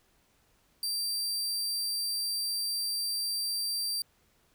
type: tone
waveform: sawtooth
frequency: 4699 Hz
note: D8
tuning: in tune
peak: -27 dBFS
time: 0.83-4.02 s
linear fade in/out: 2 ms
effects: pink hiss -68 dBFS RMS until 4.54 s